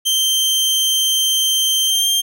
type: tone with pitch glide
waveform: sawtooth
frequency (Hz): 3136 to 3178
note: G7 to G7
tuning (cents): 0 to +23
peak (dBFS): -11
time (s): 0.05-2.22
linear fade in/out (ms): 20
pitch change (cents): +23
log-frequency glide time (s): 1.85-2.08
effects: none